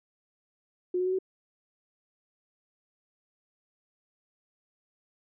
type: tone with pitch steps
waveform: sine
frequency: 360.6 / 366.1 / 371.6 / 377.2 Hz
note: F#4 / F#4 / F#4 / F#4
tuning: -45 / -18 / +7 / +33 cents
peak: -25 dBFS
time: 0.94-1.188 s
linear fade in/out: 5 ms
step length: 62 ms
effects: none